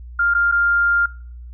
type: tone with dropouts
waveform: sine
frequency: 1400 Hz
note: F6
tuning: 4 cents sharp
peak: -14 dBFS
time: 0.19-1.06 s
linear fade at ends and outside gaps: 5 ms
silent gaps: 0.339-0.348 / 0.515-0.522 s
effects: noise-tail reverb RT60 0.6 s tail -24 dB re dry + added 60 Hz sine -33 dBFS peak until 1.53 s